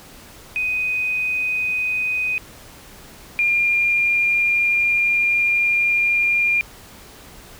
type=tone pair in turn; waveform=sine; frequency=2500 / 2404 Hz; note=D#7 / D7; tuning=+8 / +40 cents; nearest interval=minor second; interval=68 cents; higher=first; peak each=-19 / -15 dBFS; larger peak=second; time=0.56-2.38 / 3.39-6.61 s; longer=second; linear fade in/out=0 ms; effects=pink hiss -43 dBFS RMS until 7.59 s